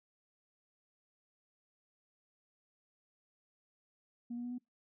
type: tone with pitch steps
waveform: sine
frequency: 238.2 / 241.2 / 244.3 / 247.5 Hz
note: A#3 / B3 / B3 / B3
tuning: +38 / -41 / -19 / +4 cents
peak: -37 dBFS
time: 4.3-4.584 s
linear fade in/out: 10 ms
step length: 71 ms
effects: noise-tail reverb RT60 0.2 s tail -25 dB re dry + tanh soft clip ceiling -34 dBFS